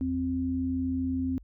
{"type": "tone pair together", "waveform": "sine", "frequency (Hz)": [82.41, 261.6], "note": ["E2", "C4"], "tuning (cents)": [0, 0], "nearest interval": "octave + minor sixth", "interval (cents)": 2000, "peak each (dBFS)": [-34, -27], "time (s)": [0.01, 1.38], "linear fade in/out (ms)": 0, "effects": ["added 50 Hz sine -49 dBFS peak until 1.43 s"]}